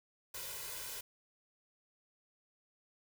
white noise with comb filter, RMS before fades -44 dBFS, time 0.34-1.01 s, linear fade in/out 5 ms, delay 2 ms, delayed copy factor +0.75, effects none

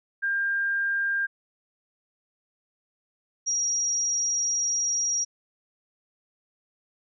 sine tone pair in turn, 1600 / 5692 Hz, G6 / F8, +35 / +32 cents, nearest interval octave + minor seventh, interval 2197 cents, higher second, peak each -23 / -23 dBFS, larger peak neither, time 0.22-1.27 / 3.46-5.25 s, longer second, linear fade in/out 20 ms, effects none

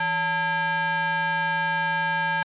square ring-modulated tone, 365.6 Hz, F#4, 21 cents flat, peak -20 dBFS, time 0-2.43 s, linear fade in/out 5 ms, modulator 1260 Hz, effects resampled to 8000 Hz

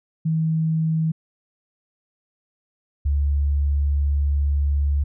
sine tone pair in turn, 160 / 71.42 Hz, D#3 / D2, +49 / -48 cents, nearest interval octave + major second, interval 1397 cents, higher first, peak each -18 / -17 dBFS, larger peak second, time 0.25-1.12 / 3.05-5.04 s, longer second, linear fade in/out 10 ms, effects none

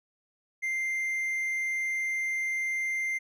triangle tone, 2093 Hz, C7, in tune, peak -26 dBFS, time 0.62-3.19 s, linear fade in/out 20 ms, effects none

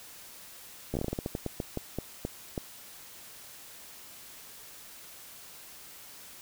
slowing click train, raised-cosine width 2 ms, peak -18 dBFS, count 17, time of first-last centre 0.94-2.578 s, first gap 13 ms, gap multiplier 1.24, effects white hiss -49 dBFS RMS until 6.41 s

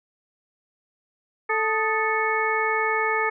harmonic tone with a mistuned harmonic, 440 Hz, A4, in tune, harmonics 1 / 2 / 3 / 4 / 5, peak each -27 / -27 / -27 / -27 / -27 dBFS, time 1.49-3.3 s, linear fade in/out 10 ms, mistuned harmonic 3, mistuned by -94 cents, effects none

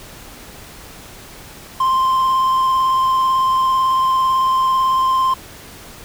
triangle tone with vibrato, 1046.5 Hz, C6, in tune, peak -11 dBFS, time 1.8-5.34 s, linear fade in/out 5 ms, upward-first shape sine, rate 18 Hz, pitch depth 13 cents each way, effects pink hiss -38 dBFS RMS until 6.04 s

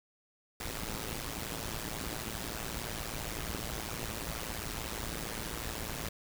pink noise with amplitude modulation, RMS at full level -35 dBFS, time 0.6-6.09 s, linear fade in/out 5 ms, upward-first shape sine, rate 112 Hz, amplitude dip 85%, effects none

